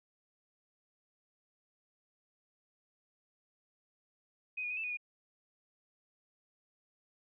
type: tone with pitch steps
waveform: sine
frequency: 2507 / 2444 / 2501 / 2643 / 2475 / 2443 Hz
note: D#7 / D#7 / D#7 / E7 / D#7 / D#7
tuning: +12 / -32 / +8 / +4 / -10 / -32 cents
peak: -35 dBFS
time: 4.57-4.972 s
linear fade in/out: 10 ms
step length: 67 ms
effects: none